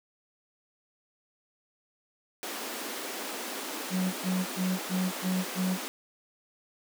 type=high-pass noise; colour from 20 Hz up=pink; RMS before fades=-37 dBFS; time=2.43-5.88 s; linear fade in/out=0 ms; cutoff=230 Hz; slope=48 dB/octave
type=tone bursts; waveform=triangle; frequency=185 Hz; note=F#3; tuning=in tune; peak=-24 dBFS; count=6; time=3.9-5.78 s; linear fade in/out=50 ms; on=230 ms; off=100 ms
effects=none